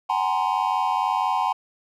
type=tone cluster; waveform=triangle; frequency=754 / 838 / 940 / 1040 Hz; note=F#5 / G#5 / A#5 / C6; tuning=+32 / +15 / +14 / -11 cents; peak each=-24 dBFS; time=0.09-1.53 s; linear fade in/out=10 ms; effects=none